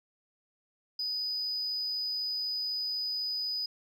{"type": "tone", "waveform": "sine", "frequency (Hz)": 4978, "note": "D#8", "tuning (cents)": 0, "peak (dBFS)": -29, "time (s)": [0.99, 3.66], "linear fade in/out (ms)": 5, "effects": ["tanh soft clip ceiling -28 dBFS"]}